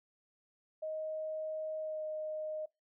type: tone with pitch glide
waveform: sine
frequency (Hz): 626 to 619.2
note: D#5 to D#5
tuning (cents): +10 to -9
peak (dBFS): -36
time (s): 0.82-2.66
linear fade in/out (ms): 10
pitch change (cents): -19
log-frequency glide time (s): 1.8-2.04
effects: noise-tail reverb RT60 0.2 s tail -23 dB re dry